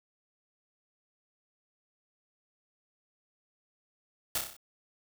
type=noise with echo; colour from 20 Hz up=white; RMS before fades=-30 dBFS; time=4.35-4.38 s; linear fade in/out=2 ms; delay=31 ms; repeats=6; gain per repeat=-4 dB; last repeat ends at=4.566 s; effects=none